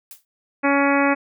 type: noise with exponential decay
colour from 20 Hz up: blue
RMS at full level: -35 dBFS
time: 0.11-0.25 s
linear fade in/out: 1 ms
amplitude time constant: 30 ms
type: harmonic tone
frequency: 280.3 Hz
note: C#4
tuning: 19 cents sharp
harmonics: 1 / 2 / 3 / 4 / 5 / 6 / 7 / 8 / 9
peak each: -19 / -22 / -24 / -25 / -26 / -27 / -27 / -28 / -29 dBFS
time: 0.63-1.15 s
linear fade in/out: 20 ms
effects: none